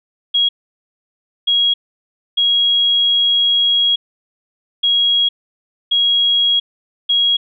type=tone bursts at uneven times; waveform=sine; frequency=3300 Hz; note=G#7; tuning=12 cents flat; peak=-11 dBFS; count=6; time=0.34-0.49 / 1.47-1.74 / 2.37-3.96 / 4.83-5.29 / 5.91-6.6 / 7.09-7.37 s; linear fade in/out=10 ms; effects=none